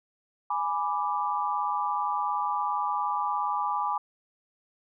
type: chord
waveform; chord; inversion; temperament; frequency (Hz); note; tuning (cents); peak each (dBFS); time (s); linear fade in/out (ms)
sine; G# diminished; none; equal; 830.6 / 987.8 / 1174.7; G#5 / B5 / D6; 0 / 0 / 0; -30; 0.5-3.98; 5
effects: none